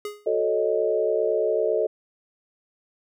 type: tone with exponential decay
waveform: square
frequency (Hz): 415.3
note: G#4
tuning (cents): 0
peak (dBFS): -27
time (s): 0.05-0.3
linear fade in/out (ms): 2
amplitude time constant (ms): 54
type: chord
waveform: sine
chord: D# half-diminished seventh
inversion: first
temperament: equal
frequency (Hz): 370 / 440 / 554.4 / 622.3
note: F#4 / A4 / C#5 / D#5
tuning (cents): 0 / 0 / 0 / 0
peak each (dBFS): -29 / -23 / -28 / -25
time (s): 0.26-1.87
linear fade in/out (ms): 10
effects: none